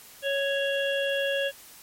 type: harmonic tone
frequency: 554.4 Hz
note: C#5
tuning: in tune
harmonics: 1 / 3 / 5 / 6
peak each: -26 / -31 / -33 / -34 dBFS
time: 0.22-1.52 s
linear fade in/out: 50 ms
effects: white hiss -49 dBFS RMS until 1.82 s + MP3 64 kbps